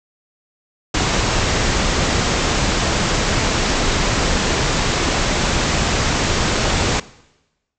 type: low-pass noise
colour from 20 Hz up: pink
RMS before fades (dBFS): -18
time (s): 0.94-7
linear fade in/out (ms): 5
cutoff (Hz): 7700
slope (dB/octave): 96
effects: noise-tail reverb RT60 1.0 s tail -20 dB re dry